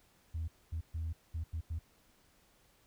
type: tone bursts at uneven times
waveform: sine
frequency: 81.1 Hz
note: E2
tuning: 28 cents flat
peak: -33 dBFS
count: 6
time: 0.34-0.48 / 0.72-0.81 / 0.94-1.13 / 1.34-1.44 / 1.53-1.61 / 1.7-1.79 s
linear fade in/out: 10 ms
effects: tanh soft clip ceiling -32 dBFS + pink hiss -68 dBFS RMS until 2.86 s